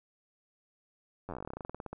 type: slowing click train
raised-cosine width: 1 ms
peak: -26 dBFS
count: 22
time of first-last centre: 1.29-1.93 s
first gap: 10 ms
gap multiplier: 1.1
effects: none